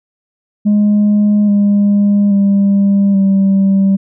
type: tone with pitch steps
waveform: sine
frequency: 207.7 / 203.3 / 199.01 / 194.8 Hz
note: G#3 / G#3 / G3 / G3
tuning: 0 / -37 / +26 / -11 cents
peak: -5 dBFS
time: 0.65-3.97 s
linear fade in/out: 20 ms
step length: 830 ms
effects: tanh soft clip ceiling -6 dBFS